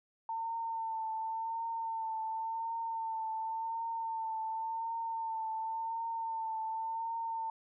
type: tone with vibrato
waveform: sine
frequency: 900 Hz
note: A5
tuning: 39 cents sharp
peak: -34 dBFS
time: 0.29-7.5 s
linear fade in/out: 2 ms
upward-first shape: triangle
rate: 0.91 Hz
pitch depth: 32 cents each way
effects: none